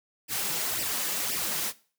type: noise with flanger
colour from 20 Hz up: white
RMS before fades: -30 dBFS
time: 0.28-1.73 s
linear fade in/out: 50 ms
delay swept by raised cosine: 0.37 to 6.07 ms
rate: 1.9 Hz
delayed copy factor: +0.7
effects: noise-tail reverb RT60 0.4 s tail -19 dB re dry + high-pass 80 Hz 12 dB/octave